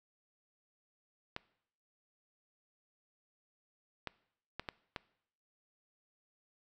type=clicks; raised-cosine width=0.3 ms; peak=-22 dBFS; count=5; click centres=1.364 / 4.073 / 4.596 / 4.688 / 4.962 s; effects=noise-tail reverb RT60 0.7 s tail -21 dB re dry